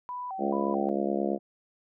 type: tone with vibrato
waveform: sine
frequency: 872 Hz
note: A5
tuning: 16 cents flat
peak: -33 dBFS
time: 0.09-0.89 s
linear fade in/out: 0 ms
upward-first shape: square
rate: 2.3 Hz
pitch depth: 220 cents each way
type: harmonic tone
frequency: 69.3 Hz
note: C#2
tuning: in tune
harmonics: 3 / 4 / 5 / 6 / 7 / 8 / 9 / 10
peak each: -31 / -35 / -31 / -37 / -36 / -35 / -36 / -36 dBFS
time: 0.38-1.39 s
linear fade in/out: 50 ms
effects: none